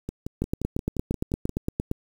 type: two click trains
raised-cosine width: 3 ms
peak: -12 / -18 dBFS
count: 14 / 9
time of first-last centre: 0.42-1.914 / 0.09-1.494 s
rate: 8.7 / 5.7 Hz
effects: 7-bit